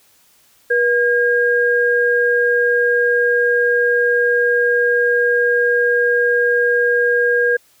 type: tone pair together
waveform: sine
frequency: 482.2 / 1622 Hz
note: B4 / G#6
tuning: -41 / -41 cents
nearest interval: octave + major sixth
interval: 2100 cents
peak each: -15 dBFS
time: 0.7-7.57 s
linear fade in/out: 10 ms
effects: white hiss -54 dBFS RMS until 7.8 s